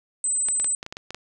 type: tone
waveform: sine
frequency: 8090 Hz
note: B8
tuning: 41 cents sharp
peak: -21 dBFS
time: 0.24-0.75 s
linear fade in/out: 2 ms
type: clicks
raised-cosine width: 0.2 ms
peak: -17 dBFS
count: 9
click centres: 0.486 / 0.599 / 0.645 / 0.829 / 0.864 / 0.925 / 0.969 / 1.106 / 1.146 s
effects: none